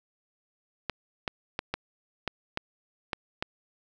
clicks, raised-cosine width 0.3 ms, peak -13 dBFS, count 8, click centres 0.897 / 1.278 / 1.591 / 1.74 / 2.277 / 2.574 / 3.132 / 3.425 s, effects none

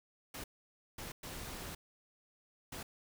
pink noise bursts at uneven times, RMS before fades -45 dBFS, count 4, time 0.34-0.44 / 0.98-1.12 / 1.23-1.75 / 2.72-2.83 s, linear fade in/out 5 ms, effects none

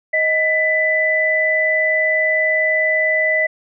sine tone pair together, 628 / 1992.2 Hz, D#5 / B6, +16 / +15 cents, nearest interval octave + minor sixth, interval 1999 cents, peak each -19 / -15 dBFS, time 0.13-3.47 s, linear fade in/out 10 ms, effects none

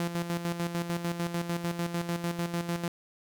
sawtooth tone with tremolo, 171.5 Hz, F3, 31 cents flat, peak -24 dBFS, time 0-2.88 s, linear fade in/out 2 ms, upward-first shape square, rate 6.7 Hz, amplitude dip 60%, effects none

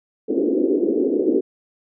white band-pass noise, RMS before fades -19 dBFS, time 0.28-1.41 s, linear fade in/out 20 ms, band 260 to 440 Hz, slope 48 dB/octave, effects none

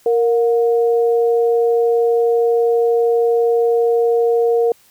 sine tone pair together, 466.2 / 719.4 Hz, A#4 / F#5, 0 / -49 cents, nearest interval minor sixth, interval 751 cents, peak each -12 / -23 dBFS, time 0.06-4.72 s, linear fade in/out 2 ms, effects white hiss -52 dBFS RMS until 4.9 s

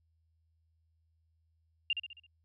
sine tone with echo, 2794 Hz, F7, in tune, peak -27 dBFS, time 1.9-1.93 s, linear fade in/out 2 ms, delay 67 ms, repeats 5, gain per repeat -6 dB, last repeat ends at 2.265 s, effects added 81 Hz sine -70 dBFS peak until 2.44 s

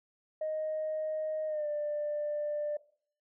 sine tone with pitch glide, 622.3 to 593.5 Hz, D#5 to D5, 0 to +18 cents, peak -30 dBFS, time 0.41-2.77 s, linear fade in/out 5 ms, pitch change -82 cents, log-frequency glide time 1.47-1.67 s, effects noise-tail reverb RT60 0.5 s tail -18 dB re dry + tanh soft clip ceiling -27 dBFS

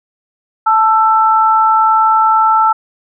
sine tone pair together, 879 / 1330.1 Hz, A5 / E6, -2 / +15 cents, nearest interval perfect fifth, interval 717 cents, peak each -10 dBFS, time 0.66-2.73 s, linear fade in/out 10 ms, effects none

